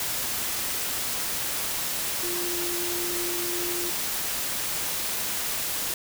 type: tone in noise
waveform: sine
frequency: 349.2 Hz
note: F4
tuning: in tune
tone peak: -32 dBFS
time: 2.23-3.9 s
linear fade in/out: 2 ms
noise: white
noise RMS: -29 dBFS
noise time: 0-5.94 s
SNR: -6 dB
effects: none